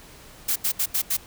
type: noise bursts at uneven times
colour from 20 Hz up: blue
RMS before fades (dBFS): -23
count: 5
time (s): 0.48-0.56 / 0.64-0.72 / 0.79-0.86 / 0.94-1.02 / 1.1-1.17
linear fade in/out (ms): 10
effects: pink hiss -47 dBFS RMS until 1.26 s